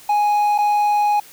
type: tone with dropouts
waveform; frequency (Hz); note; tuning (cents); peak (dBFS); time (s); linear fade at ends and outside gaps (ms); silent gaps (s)
triangle; 830.6; G#5; 0; -12; 0.09-1.2; 5; 0.58-0.585
effects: white hiss -44 dBFS RMS until 1.32 s